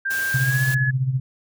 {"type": "tone with pitch glide", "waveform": "sine", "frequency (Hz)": [1586, 1699.8], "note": ["G6", "G#6"], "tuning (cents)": [20, 40], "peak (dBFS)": -21, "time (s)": [0.05, 0.91], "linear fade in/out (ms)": 10, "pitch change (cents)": 120, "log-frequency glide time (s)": [0.38, 0.63]}
{"type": "noise", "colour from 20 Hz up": "white", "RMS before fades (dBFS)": -32, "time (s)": [0.1, 0.75], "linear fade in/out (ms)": 10}
{"type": "tone with tremolo", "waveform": "sine", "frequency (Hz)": 130.7, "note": "C3", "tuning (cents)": -1, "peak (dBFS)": -16, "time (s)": [0.34, 1.2], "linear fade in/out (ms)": 5, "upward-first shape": "sine", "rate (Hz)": 15, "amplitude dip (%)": 65}
{"effects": []}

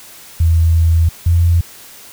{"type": "tone pair in turn", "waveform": "sine", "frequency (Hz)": [82.4, 85.26], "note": ["E2", "F2"], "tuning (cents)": [0, -41], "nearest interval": "minor second", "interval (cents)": 59, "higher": "second", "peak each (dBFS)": -8, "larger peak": "neither", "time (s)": [[0.4, 1.09], [1.26, 1.61]], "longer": "first", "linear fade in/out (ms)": 5, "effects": ["white hiss -38 dBFS RMS until 2.12 s"]}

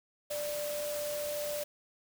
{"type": "tone in noise", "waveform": "sine", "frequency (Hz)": 590, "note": "D5", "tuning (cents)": 8, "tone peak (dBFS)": -34, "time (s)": [0.3, 1.64], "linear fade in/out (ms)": 10, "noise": "white", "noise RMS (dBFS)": -41, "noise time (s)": [0.3, 1.64], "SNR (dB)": 4, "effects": []}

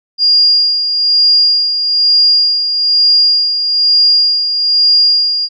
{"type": "tone with tremolo", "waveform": "sine", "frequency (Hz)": 4826, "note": "D8", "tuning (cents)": 46, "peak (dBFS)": -5, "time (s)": [0.18, 5.49], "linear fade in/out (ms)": 50, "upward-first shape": "sine", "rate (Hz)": 1.1, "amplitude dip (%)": 55, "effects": []}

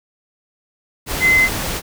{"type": "tone in noise", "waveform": "sine", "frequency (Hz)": 2054, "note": "C7", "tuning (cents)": -33, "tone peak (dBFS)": -10, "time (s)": [1.2, 1.49], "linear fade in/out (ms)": 50, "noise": "pink", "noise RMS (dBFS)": -23, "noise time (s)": [1.06, 1.82], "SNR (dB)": 10, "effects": []}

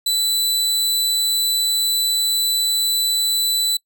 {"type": "tone", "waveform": "sawtooth", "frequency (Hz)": 3986, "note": "B7", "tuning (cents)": 15, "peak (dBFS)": -14, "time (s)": [0.06, 3.77], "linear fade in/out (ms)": 5, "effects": ["noise-tail reverb RT60 0.1 s tail -24 dB re dry"]}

